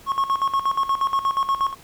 triangle tone with tremolo, 1092 Hz, C#6, 26 cents flat, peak -15 dBFS, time 0.06-1.75 s, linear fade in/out 50 ms, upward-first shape square, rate 8.4 Hz, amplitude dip 75%, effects pink hiss -48 dBFS RMS until 1.83 s

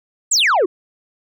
sine exponential sweep, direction down, 8410 to 329.6 Hz, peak -9 dBFS, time 0.31-0.66 s, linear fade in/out 10 ms, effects tanh soft clip ceiling -11 dBFS

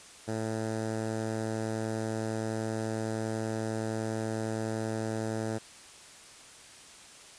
10% pulse tone with notch filter, 110.7 Hz, A2, 11 cents sharp, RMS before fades -33 dBFS, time 0.27-5.59 s, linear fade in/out 20 ms, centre 3000 Hz, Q 0.57, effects white hiss -51 dBFS RMS until 7.38 s + resampled to 22050 Hz

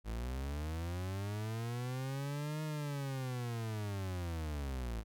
40% pulse linear two-way sweep, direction up then down, 52.8 to 155.56 to 52.8 Hz, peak -36 dBFS, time 0.04-5.04 s, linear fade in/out 50 ms, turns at 2.63 s, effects none

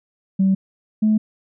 sine tone pair in turn, 192 / 215.5 Hz, G3 / A3, -36 / -36 cents, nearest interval major second, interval 200 cents, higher second, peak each -12 dBFS, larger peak neither, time 0.39-0.55 / 1.02-1.18 s, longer neither, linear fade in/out 10 ms, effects tanh soft clip ceiling -9 dBFS

